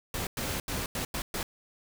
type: noise bursts at uneven times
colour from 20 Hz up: pink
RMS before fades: -33 dBFS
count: 6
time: 0.14-0.27 / 0.37-0.6 / 0.68-0.86 / 0.95-1.05 / 1.14-1.22 / 1.34-1.43 s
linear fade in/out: 2 ms
effects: none